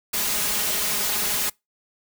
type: noise with comb filter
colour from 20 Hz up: white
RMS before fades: -24 dBFS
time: 0.13-1.5 s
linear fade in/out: 10 ms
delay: 4.8 ms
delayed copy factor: +0.7
effects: noise-tail reverb RT60 0.2 s tail -25 dB re dry